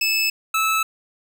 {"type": "tone pair in turn", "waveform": "25% pulse", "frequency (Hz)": [2613, 1306.5], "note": ["E7", "E6"], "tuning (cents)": [-16, -16], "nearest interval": "octave", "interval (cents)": 1200, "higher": "first", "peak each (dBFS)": -14, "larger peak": "neither", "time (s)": [[0.01, 0.3], [0.54, 0.83]], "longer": "neither", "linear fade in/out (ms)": 5, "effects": []}